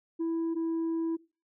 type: tone pair in turn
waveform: sine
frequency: 329.9 / 328.6 Hz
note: E4 / E4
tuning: +1 / -5 cents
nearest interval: unison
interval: 6 cents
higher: first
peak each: -25 dBFS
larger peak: neither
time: 0.19-0.55 / 0.55-1.17 s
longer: second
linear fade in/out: 20 ms
effects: noise-tail reverb RT60 0.3 s tail -21 dB re dry + tanh soft clip ceiling -27 dBFS